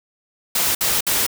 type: noise bursts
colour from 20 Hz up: white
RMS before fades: -19 dBFS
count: 3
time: 0.55-1.266 s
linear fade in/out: 5 ms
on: 200 ms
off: 58 ms
effects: none